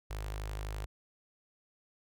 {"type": "tone with notch filter", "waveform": "sawtooth", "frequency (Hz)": 51.91, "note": "G#1", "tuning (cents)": 0, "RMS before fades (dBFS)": -39, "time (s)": [0.1, 0.86], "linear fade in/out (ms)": 10, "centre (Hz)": 220, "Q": 0.64, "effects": []}